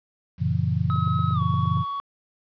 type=chord; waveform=sine; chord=F# dominant seventh; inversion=none; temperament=just; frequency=92.5 / 115.62 / 138.75 / 166.5 Hz; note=F#2 / A#2 / C#3 / E3; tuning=0 / -14 / +2 / +18 cents; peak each=-26 dBFS; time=0.38-1.85 s; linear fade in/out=50 ms
type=tone with pitch glide; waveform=triangle; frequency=1280 to 1120.8 Hz; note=D#6 to C#6; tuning=+49 to +19 cents; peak=-25 dBFS; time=0.9-2 s; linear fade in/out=0 ms; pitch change=-230 cents; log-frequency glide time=1.33-1.41 s
type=click train; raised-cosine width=2 ms; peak=-31 dBFS; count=8; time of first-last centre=0.96-1.772 s; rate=8.62 Hz
effects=resampled to 11025 Hz + 9-bit